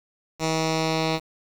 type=tone with low-pass filter sweep; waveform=10% pulse; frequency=160 Hz; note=D#3; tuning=49 cents sharp; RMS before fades=-24 dBFS; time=0.39-1.2 s; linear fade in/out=50 ms; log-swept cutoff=6500 to 4300 Hz; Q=2.2; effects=7-bit